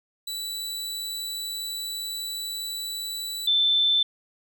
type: tone pair in turn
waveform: sawtooth / sine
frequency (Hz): 3951 / 3537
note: B7 / A7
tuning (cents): 0 / +8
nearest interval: major second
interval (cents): 192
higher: first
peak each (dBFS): -27 / -18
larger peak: second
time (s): 0.27-3.47 / 3.47-4.03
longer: first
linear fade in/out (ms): 5
effects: none